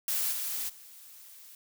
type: noise with level steps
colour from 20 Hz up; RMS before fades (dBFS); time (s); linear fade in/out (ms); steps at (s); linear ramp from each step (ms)
blue; -30 / -34 / -51; 0.08-1.55; 2; 0.31 / 0.68; 20
effects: none